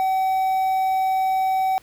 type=tone with quantisation; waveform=triangle; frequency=760 Hz; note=F#5; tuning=46 cents sharp; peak=-16 dBFS; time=0-1.78 s; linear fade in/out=0 ms; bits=7; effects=pink hiss -53 dBFS RMS until 1.82 s